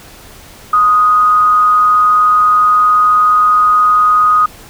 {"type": "tone with frequency modulation", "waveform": "sine", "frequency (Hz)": 1244.5, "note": "D#6", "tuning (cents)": 0, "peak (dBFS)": -6, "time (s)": [0.73, 4.46], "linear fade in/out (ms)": 5, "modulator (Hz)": 192, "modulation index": 0.21, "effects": ["pink hiss -37 dBFS RMS until 4.69 s"]}